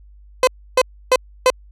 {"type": "tone bursts", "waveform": "30% pulse", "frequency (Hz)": 511, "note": "C5", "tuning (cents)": -41, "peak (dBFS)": -7, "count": 4, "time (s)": [0.43, 1.502], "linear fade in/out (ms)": 2, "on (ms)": 43, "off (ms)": 300, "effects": ["added 50 Hz sine -42 dBFS peak until 1.71 s", "low-pass 10000 Hz 12 dB/octave"]}